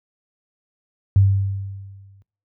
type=tone with exponential decay; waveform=sine; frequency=98 Hz; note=G2; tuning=in tune; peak=-8 dBFS; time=1.16-2.22 s; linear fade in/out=0 ms; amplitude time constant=230 ms; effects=noise-tail reverb RT60 0.4 s tail -23 dB re dry + high-pass 60 Hz 12 dB/octave